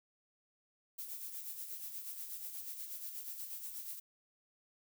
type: noise with tremolo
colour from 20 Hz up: violet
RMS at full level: -43 dBFS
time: 0.98-4 s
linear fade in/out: 10 ms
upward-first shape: sine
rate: 8.3 Hz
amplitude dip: 50%
effects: none